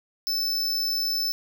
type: tone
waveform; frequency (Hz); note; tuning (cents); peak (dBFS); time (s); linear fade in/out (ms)
square; 5274; E8; 0; -24; 0.27-1.32; 0
effects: none

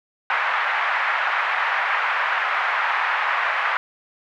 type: band-pass noise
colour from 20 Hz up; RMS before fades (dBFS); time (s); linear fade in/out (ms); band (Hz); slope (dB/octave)
white; -22; 0.3-3.77; 0; 800 to 2000; 24
effects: none

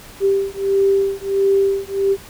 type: beating tone pair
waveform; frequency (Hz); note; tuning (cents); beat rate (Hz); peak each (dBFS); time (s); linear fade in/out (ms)
sine; 392 / 393.5; G4 / G4; 0 / +7; 1.5; -17; 0.2-2.17; 50
effects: pink hiss -40 dBFS RMS until 2.29 s

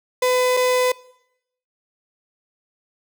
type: tone pair in turn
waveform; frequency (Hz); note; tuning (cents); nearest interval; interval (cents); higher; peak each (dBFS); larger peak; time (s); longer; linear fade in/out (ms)
35% pulse; 503 / 503; B4 / B4; +32 / +32; unison; 0; neither; -14; neither; 0.22-0.57 / 0.57-0.92; neither; 5
effects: noise-tail reverb RT60 0.8 s tail -22 dB re dry

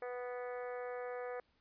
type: harmonic tone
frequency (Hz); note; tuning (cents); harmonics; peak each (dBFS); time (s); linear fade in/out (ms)
246.9; B3; 0; 2 / 3 / 4 / 5 / 6 / 7 / 8 / 9; -41 / -48 / -56 / -52 / -56 / -54 / -58 / -60; 0.02-1.4; 2
effects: pink hiss -75 dBFS RMS until 1.6 s + resampled to 11025 Hz

